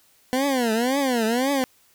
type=tone with vibrato; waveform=20% pulse; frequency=249 Hz; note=B3; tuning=14 cents sharp; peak=-15 dBFS; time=0.33-1.64 s; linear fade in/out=0 ms; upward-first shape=triangle; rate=1.9 Hz; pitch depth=250 cents each way; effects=white hiss -59 dBFS RMS until 1.94 s